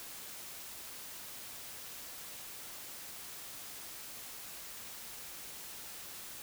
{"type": "silence", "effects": ["white hiss -47 dBFS RMS until 6.42 s"]}